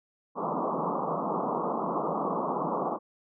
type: band-pass noise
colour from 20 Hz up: white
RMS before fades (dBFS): -30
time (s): 0.35-2.99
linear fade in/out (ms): 50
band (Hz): 150 to 1200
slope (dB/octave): 96
effects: none